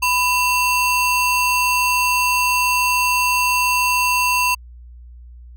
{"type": "ring-modulated tone", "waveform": "45% pulse", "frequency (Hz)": 1847, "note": "A#6", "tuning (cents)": -16, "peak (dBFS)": -12, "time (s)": [0.02, 4.55], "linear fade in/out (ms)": 10, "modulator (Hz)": 853, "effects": ["added 60 Hz sine -37 dBFS peak until 5.56 s"]}